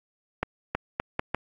accelerating click train, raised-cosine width 0.5 ms, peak -10 dBFS, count 5, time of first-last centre 0.43-1.346 s, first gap 320 ms, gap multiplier 0.78, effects AAC 32 kbps

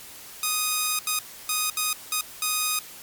5% pulse tone bursts at uneven times, 1244.5 Hz, D#6, in tune, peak -11 dBFS, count 6, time 0.43-0.99 / 1.07-1.19 / 1.49-1.7 / 1.77-1.93 / 2.12-2.21 / 2.42-2.79 s, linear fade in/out 2 ms, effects white hiss -43 dBFS RMS until 3.02 s + MP3 96 kbps

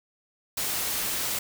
white noise, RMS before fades -29 dBFS, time 0.57-1.39 s, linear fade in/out 5 ms, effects none

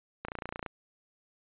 click train, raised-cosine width 0.5 ms, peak -21 dBFS, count 13, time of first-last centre 0.25-0.662 s, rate 29.1 Hz, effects resampled to 8000 Hz

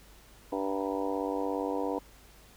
harmonic tone with a mistuned harmonic, 97.3 Hz, G2, 12 cents flat, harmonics 3 / 4 / 5 / 6 / 7 / 8 / 9 / 10, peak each -34 / -38 / -34 / -42 / -39 / -41 / -41 / -41 dBFS, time 0.52-1.99 s, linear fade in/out 5 ms, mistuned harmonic 9, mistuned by +68 cents, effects added 50 Hz sine -57 dBFS peak until 2.56 s + pink hiss -57 dBFS RMS until 2.56 s

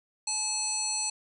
harmonic tone with a mistuned harmonic, 861 Hz, A5, 38 cents flat, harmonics 1 / 3 / 5 / 7 / 9 / 10, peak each -40 / -41 / -34 / -37 / -31 / -37 dBFS, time 0.27-1.1 s, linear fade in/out 5 ms, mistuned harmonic 10, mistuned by +55 cents, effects none

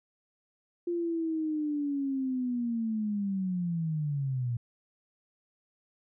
sine linear sweep, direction down, 349.2 to 116.54 Hz, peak -28 dBFS, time 0.87-4.57 s, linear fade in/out 5 ms, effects none

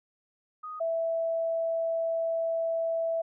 sine tone pair in turn, 1244.5 / 659.3 Hz, D#6 / E5, 0 / 0 cents, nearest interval major seventh, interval 1100 cents, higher first, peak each -36 / -26 dBFS, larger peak second, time 0.63-0.8 / 0.8-3.22 s, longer second, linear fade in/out 10 ms, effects none

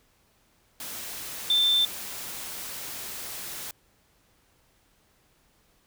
sine tone in noise, 3555 Hz, A7, 17 cents sharp, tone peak -19 dBFS, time 1.5-1.85 s, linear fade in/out 2 ms, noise white, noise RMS -37 dBFS, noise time 0.8-3.71 s, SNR +15 dB, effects pink hiss -65 dBFS RMS until 5.86 s

